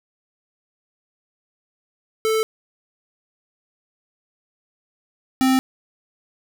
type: tone pair in turn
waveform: square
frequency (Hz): 440 / 261.6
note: A4 / C4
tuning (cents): 0 / 0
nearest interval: major sixth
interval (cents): 900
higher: first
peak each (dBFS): -18 / -15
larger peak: second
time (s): 2.25-2.43 / 5.41-5.59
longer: neither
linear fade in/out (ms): 0
effects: none